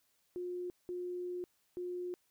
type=tone bursts at uneven times; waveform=sine; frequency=357.4 Hz; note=F4; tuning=40 cents sharp; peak=-37 dBFS; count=3; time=0.36-0.7 / 0.89-1.44 / 1.77-2.14 s; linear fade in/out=0 ms; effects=white hiss -75 dBFS RMS until 2.3 s